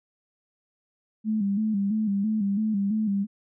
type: tone with vibrato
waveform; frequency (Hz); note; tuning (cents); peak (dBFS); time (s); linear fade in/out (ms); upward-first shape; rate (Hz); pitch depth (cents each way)
sine; 207.7; G#3; 0; -22; 1.24-3.27; 50; square; 3; 76
effects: none